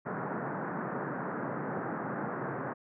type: band-pass noise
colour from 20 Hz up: pink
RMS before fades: -36 dBFS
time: 0.05-2.74 s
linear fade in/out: 20 ms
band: 130 to 1700 Hz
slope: 48 dB/octave
effects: none